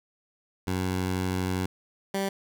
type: tone pair in turn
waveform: 15% pulse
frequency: 92.5 / 195.47 Hz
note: F#2 / G3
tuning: 0 / -5 cents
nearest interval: octave + minor second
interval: 1295 cents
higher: second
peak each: -20 dBFS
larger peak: neither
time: 0.67-1.66 / 2.14-2.29 s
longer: first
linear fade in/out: 5 ms
effects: none